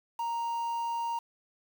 triangle tone with quantisation, 932.3 Hz, A#5, in tune, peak -28 dBFS, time 0.19-1.19 s, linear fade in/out 5 ms, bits 8, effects none

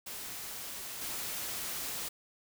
white noise with level steps, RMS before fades -42 / -38 dBFS, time 0.06-2.09 s, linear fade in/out 10 ms, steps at 1.01 s, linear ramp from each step 5 ms, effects none

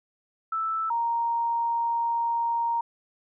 sine tone pair in turn, 1318.5 / 932.3 Hz, E6 / A#5, 0 / 0 cents, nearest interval tritone, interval 600 cents, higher first, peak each -25 / -23 dBFS, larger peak second, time 0.52-0.9 / 0.9-2.81 s, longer second, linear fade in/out 5 ms, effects none

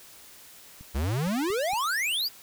click train, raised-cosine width 5 ms, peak -34 dBFS, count 5, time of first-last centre 0.81-1.734 s, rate 4.33 Hz
square exponential sweep, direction up, 62.1 to 5030 Hz, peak -26 dBFS, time 0.94-2.29 s, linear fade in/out 20 ms
effects white hiss -50 dBFS RMS until 2.42 s

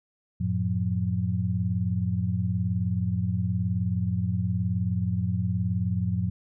sine tone cluster, 93.1 / 112.1 / 179.4 Hz, F#2 / A2 / F3, +11 / +33 / +47 cents, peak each -28 dBFS, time 0.4-6.3 s, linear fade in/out 10 ms, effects none

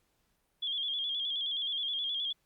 sine tone with vibrato, 3322 Hz, G#7, in tune, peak -31 dBFS, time 0.62-2.33 s, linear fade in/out 10 ms, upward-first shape square, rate 9.5 Hz, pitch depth 53 cents each way, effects pink hiss -75 dBFS RMS until 2.45 s + Opus 48 kbps

